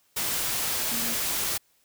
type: tone in noise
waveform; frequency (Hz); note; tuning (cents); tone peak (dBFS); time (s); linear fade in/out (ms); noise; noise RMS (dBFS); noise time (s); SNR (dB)
sine; 233.1; A#3; 0; -36; 0.91-1.15; 10; white; -28; 0.16-1.58; -11
effects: white hiss -66 dBFS RMS until 1.84 s